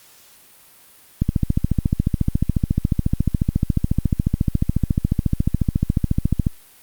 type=click train; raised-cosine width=5 ms; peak=-4 dBFS; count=75; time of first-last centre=1.22-6.468 s; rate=14.1 Hz; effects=white hiss -49 dBFS RMS until 6.82 s + Opus 48 kbps